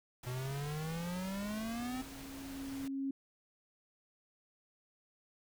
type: noise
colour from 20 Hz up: pink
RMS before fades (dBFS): -50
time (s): 0.23-2.88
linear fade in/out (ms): 5
type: exponential sweep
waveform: square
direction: up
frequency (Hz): 123 to 261.6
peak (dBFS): -38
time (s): 0.26-2.02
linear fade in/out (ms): 10
type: tone with exponential growth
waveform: sine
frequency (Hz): 272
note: C#4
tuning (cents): -33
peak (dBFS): -33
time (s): 0.71-3.11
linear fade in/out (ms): 5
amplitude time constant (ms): 520
effects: none